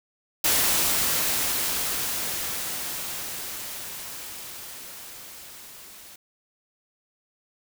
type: noise with level ramp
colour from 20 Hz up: white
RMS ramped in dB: -21 to -46 dBFS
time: 0.44-6.16 s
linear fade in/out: 5 ms
effects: none